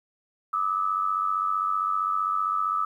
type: tone pair together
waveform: sine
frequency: 1191.6 / 1287 Hz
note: D6 / E6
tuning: +25 / -42 cents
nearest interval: minor second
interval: 133 cents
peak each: -27 / -25 dBFS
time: 0.53-2.85 s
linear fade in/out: 5 ms
effects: 10-bit